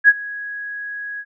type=tone with ADSR envelope; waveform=sine; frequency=1662 Hz; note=G#6; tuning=1 cent sharp; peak=-4 dBFS; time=0.04-1.25 s; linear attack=44 ms; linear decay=41 ms; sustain=-22 dB; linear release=55 ms; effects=none